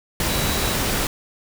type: tone in noise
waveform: sine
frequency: 3906 Hz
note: B7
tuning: 20 cents flat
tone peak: -31 dBFS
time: 0.29-0.73 s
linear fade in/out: 2 ms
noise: pink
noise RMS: -22 dBFS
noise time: 0.2-1.07 s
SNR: -12 dB
effects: none